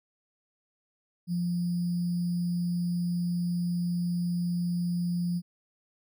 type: tone with sample-and-hold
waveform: sine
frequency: 174.61 Hz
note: F3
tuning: in tune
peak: -26 dBFS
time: 1.27-5.42 s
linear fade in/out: 50 ms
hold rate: 4900 Hz
effects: none